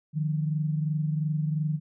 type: tone pair together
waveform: sine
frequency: 151.74 / 174.61 Hz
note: D#3 / F3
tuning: -43 / 0 cents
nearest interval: major second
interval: 243 cents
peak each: -25 / -33 dBFS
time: 0.13-1.8 s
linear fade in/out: 50 ms
effects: none